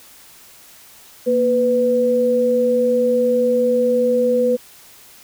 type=tone pair together; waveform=sine; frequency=235.8 / 497.6 Hz; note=A#3 / B4; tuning=+20 / +13 cents; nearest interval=octave + minor second; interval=1293 cents; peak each=-21 / -14 dBFS; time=1.26-4.57 s; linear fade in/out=20 ms; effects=white hiss -45 dBFS RMS until 5.23 s